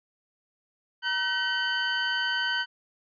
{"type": "tone pair together", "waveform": "25% pulse", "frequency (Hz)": [950, 1523], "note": ["A#5", "F#6"], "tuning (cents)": [33, 50], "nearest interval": "minor sixth", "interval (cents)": 817, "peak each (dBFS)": [-30, -22], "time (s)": [1.02, 2.66], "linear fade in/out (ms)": 50, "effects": ["resampled to 11025 Hz"]}